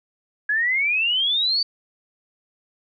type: exponential sweep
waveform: sine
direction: up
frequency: 1661.2 to 4617 Hz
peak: -18 dBFS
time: 0.49-1.63 s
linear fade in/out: 5 ms
effects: none